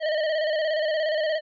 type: tone with vibrato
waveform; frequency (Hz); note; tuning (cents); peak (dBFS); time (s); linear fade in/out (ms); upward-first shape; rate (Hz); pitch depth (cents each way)
square; 622.3; D#5; 0; -23; 0-1.41; 50; square; 17; 49
effects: resampled to 11025 Hz